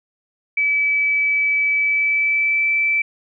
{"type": "tone with pitch glide", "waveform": "sine", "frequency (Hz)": [2297, 2322], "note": ["D7", "D7"], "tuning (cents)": [-39, -20], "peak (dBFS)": -15, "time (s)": [0.57, 3.02], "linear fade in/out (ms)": 5, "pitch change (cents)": 19, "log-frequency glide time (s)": [1.75, 2.7], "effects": []}